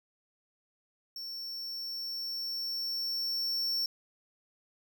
square tone with level ramp, 5440 Hz, F8, 46 cents flat, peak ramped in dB -39 to -29 dBFS, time 1.16-3.86 s, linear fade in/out 2 ms, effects none

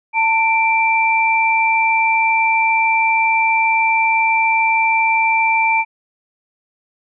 sine tone pair together, 893.7 / 2349 Hz, A5 / D7, +27 / 0 cents, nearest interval octave + perfect fourth, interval 1673 cents, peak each -15 dBFS, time 0.13-5.85 s, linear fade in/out 50 ms, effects none

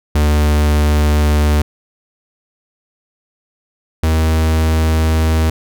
45% pulse tone pair in turn, 74.7 / 79.46 Hz, D2 / D#2, +30 / +37 cents, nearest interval minor second, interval 107 cents, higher second, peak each -10 / -11 dBFS, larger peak first, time 0.15-1.62 / 4.03-5.5 s, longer neither, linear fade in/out 5 ms, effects none

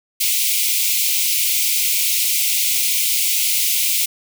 white high-pass noise, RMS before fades -18 dBFS, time 0.2-4.06 s, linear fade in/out 10 ms, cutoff 2100 Hz, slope 96 dB/octave, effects none

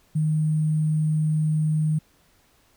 sine tone with sample-and-hold, 155.1 Hz, D#3, 5 cents flat, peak -19 dBFS, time 0.15-1.99 s, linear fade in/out 10 ms, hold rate 8820 Hz, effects pink hiss -61 dBFS RMS until 2.76 s

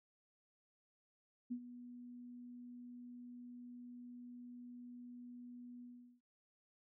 sine tone with ADSR envelope, 244.2 Hz, B3, 19 cents flat, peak -37 dBFS, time 1.5-6.21 s, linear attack 19 ms, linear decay 72 ms, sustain -13 dB, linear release 390 ms, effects none

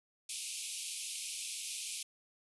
white band-pass noise, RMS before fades -42 dBFS, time 0.29-2.03 s, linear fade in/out 5 ms, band 2300 to 11000 Hz, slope 96 dB/octave, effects none

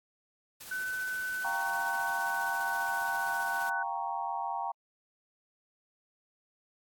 white noise with tremolo, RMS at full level -45 dBFS, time 0.6-3.7 s, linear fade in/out 10 ms, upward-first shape sine, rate 15 Hz, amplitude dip 25%
sine tone with pitch glide, 1511 to 1493.6 Hz, F#6 to F#6, +36 to +16 cents, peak -32 dBFS, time 0.71-3.83 s, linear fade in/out 5 ms, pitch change -20 cents, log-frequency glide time 0.93-3.29 s
sine chord, G half-diminished seventh, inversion third, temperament equal, 698.5 / 784 / 932.3 / 1108.7 Hz, F5 / G5 / Bb5 / Db6, 0 / 0 / 0 / 0 cents, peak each -40 / -36 / -35 / -41 dBFS, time 1.44-4.72 s, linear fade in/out 10 ms
effects AAC 64 kbps

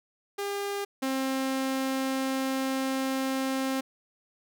sawtooth tone pair in turn, 402.4 / 265.7 Hz, G4 / C4, +45 / +27 cents, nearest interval perfect fifth, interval 718 cents, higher first, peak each -26 / -23 dBFS, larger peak second, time 0.38-0.85 / 1.02-3.81 s, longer second, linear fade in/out 10 ms, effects none

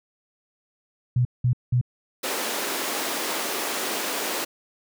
sine tone bursts, 123.47 Hz, B2, in tune, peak -17 dBFS, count 3, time 1.16-1.813 s, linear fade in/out 5 ms, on 91 ms, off 190 ms
pink high-pass noise, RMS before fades -28 dBFS, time 2.23-4.45 s, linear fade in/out 10 ms, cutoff 290 Hz, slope 24 dB/octave
effects none

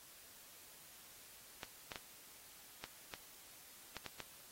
clicks, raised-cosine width 0.2 ms, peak -26 dBFS, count 8, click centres 1.632 / 1.918 / 1.958 / 2.84 / 3.138 / 3.967 / 4.063 / 4.203 s, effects white hiss -59 dBFS RMS until 4.51 s + AAC 48 kbps

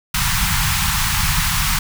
pink band-stop noise, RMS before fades -18 dBFS, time 0.14-1.79 s, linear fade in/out 5 ms, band 190 to 870 Hz, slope 48 dB/octave, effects none

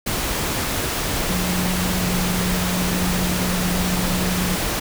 sine tone in noise, 181 Hz, F#3, 38 cents flat, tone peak -22 dBFS, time 1.29-4.56 s, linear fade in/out 10 ms, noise pink, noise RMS -23 dBFS, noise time 0.06-4.8 s, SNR -2 dB, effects none

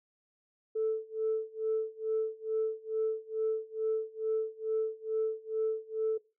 sine tone with tremolo, 440 Hz, A4, in tune, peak -25 dBFS, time 0.75-6.18 s, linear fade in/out 10 ms, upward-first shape sine, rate 2.3 Hz, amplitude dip 95%, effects noise-tail reverb RT60 0.3 s tail -21 dB re dry + tanh soft clip ceiling -23 dBFS

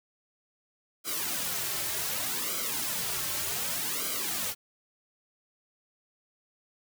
white noise with flanger, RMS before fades -32 dBFS, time 1.04-4.55 s, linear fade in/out 50 ms, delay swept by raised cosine 1.1 to 4.2 ms, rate 0.66 Hz, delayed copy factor -1, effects none

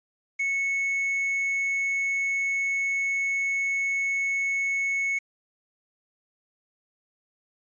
triangle tone with quantisation, 2204 Hz, C#7, 11 cents flat, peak -22 dBFS, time 0.39-5.19 s, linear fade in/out 10 ms, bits 8, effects resampled to 16000 Hz

